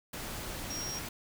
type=tone in noise; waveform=sine; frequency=5610 Hz; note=F8; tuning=7 cents sharp; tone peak=-37 dBFS; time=0.7-0.99 s; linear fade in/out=5 ms; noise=pink; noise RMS=-40 dBFS; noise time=0.13-1.09 s; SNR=0 dB; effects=none